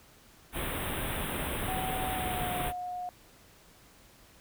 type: band-stop noise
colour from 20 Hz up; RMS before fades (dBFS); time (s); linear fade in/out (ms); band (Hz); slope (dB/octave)
pink; -34; 0.52-2.73; 50; 3700 to 8500; 96
type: tone with pitch glide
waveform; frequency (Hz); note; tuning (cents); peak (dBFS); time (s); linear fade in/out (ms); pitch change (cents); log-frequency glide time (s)
sine; 750 to 721.1; F#5 to F#5; +23 to -45; -34; 1.68-3.09; 0; -68; 2.1-2.49
effects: pink hiss -58 dBFS RMS until 4.4 s